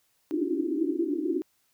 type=band-pass noise; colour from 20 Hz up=pink; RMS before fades=-28 dBFS; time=0.31-1.42 s; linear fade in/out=0 ms; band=280 to 370 Hz; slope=96 dB/octave; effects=white hiss -70 dBFS RMS until 1.73 s